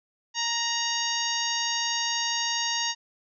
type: harmonic tone with a mistuned harmonic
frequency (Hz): 932.3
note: A#5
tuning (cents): 0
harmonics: 1 / 2 / 3 / 4 / 5 / 6 / 7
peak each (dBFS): -33 / -33 / -33 / -33 / -33 / -33 / -33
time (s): 0.34-2.95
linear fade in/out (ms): 50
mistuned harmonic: 3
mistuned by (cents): +34
effects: none